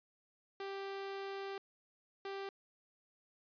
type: tone bursts at uneven times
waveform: sawtooth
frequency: 392.4 Hz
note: G4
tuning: 2 cents sharp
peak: -37 dBFS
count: 2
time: 0.6-1.58 / 2.25-2.49 s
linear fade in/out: 2 ms
effects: resampled to 11025 Hz